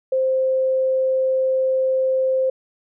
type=tone; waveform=sine; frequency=523.3 Hz; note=C5; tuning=in tune; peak=-16 dBFS; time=0.12-2.5 s; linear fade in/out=5 ms; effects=none